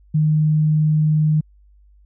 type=tone; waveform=sine; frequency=153.8 Hz; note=D#3; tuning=20 cents flat; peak=-13 dBFS; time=0.14-1.41 s; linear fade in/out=10 ms; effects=added 50 Hz sine -48 dBFS peak until 2.05 s